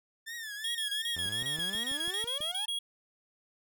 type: tone with vibrato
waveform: sawtooth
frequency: 1766 Hz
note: A6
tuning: 6 cents sharp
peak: -35 dBFS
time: 0.26-2.24 s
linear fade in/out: 20 ms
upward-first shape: triangle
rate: 2.7 Hz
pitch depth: 140 cents each way
type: tone bursts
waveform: square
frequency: 3300 Hz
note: G#7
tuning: 12 cents flat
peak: -32 dBFS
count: 16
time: 0.64-2.79 s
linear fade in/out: 5 ms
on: 110 ms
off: 26 ms
type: exponential sweep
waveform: sawtooth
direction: up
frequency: 82.41 to 888 Hz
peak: -38 dBFS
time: 1.16-2.66 s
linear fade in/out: 5 ms
type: click train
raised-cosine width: 3 ms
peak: -35 dBFS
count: 8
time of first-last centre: 1.26-2.406 s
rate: 6.11 Hz
effects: none